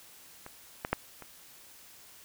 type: clicks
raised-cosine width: 0.5 ms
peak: -28 / -17 / -11 / -29 dBFS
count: 4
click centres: 0.464 / 0.849 / 0.93 / 1.223 s
effects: white hiss -54 dBFS RMS until 2.24 s